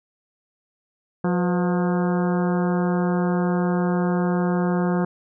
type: harmonic tone with a mistuned harmonic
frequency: 178.7 Hz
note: F3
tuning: 40 cents sharp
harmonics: 1 / 2 / 3 / 4 / 5 / 6 / 7 / 8 / 9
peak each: -20 / -26 / -30 / -32 / -34 / -36 / -37 / -38 / -39 dBFS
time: 1.24-5.05 s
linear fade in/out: 5 ms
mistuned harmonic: 3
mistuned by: -84 cents
effects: none